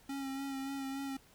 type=tone with vibrato; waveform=square; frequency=272.2 Hz; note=C#4; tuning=31 cents flat; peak=-38 dBFS; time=0.09-1.17 s; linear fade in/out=5 ms; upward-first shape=sine; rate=3.5 Hz; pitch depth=26 cents each way; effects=pink hiss -63 dBFS RMS until 1.34 s